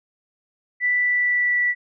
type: tone with pitch glide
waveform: sine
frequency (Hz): 1975.5 to 1958.5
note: B6 to B6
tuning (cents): 0 to -15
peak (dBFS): -17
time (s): 0.8-1.75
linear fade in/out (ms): 50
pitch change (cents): -15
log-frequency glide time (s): 0.97-1.6
effects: none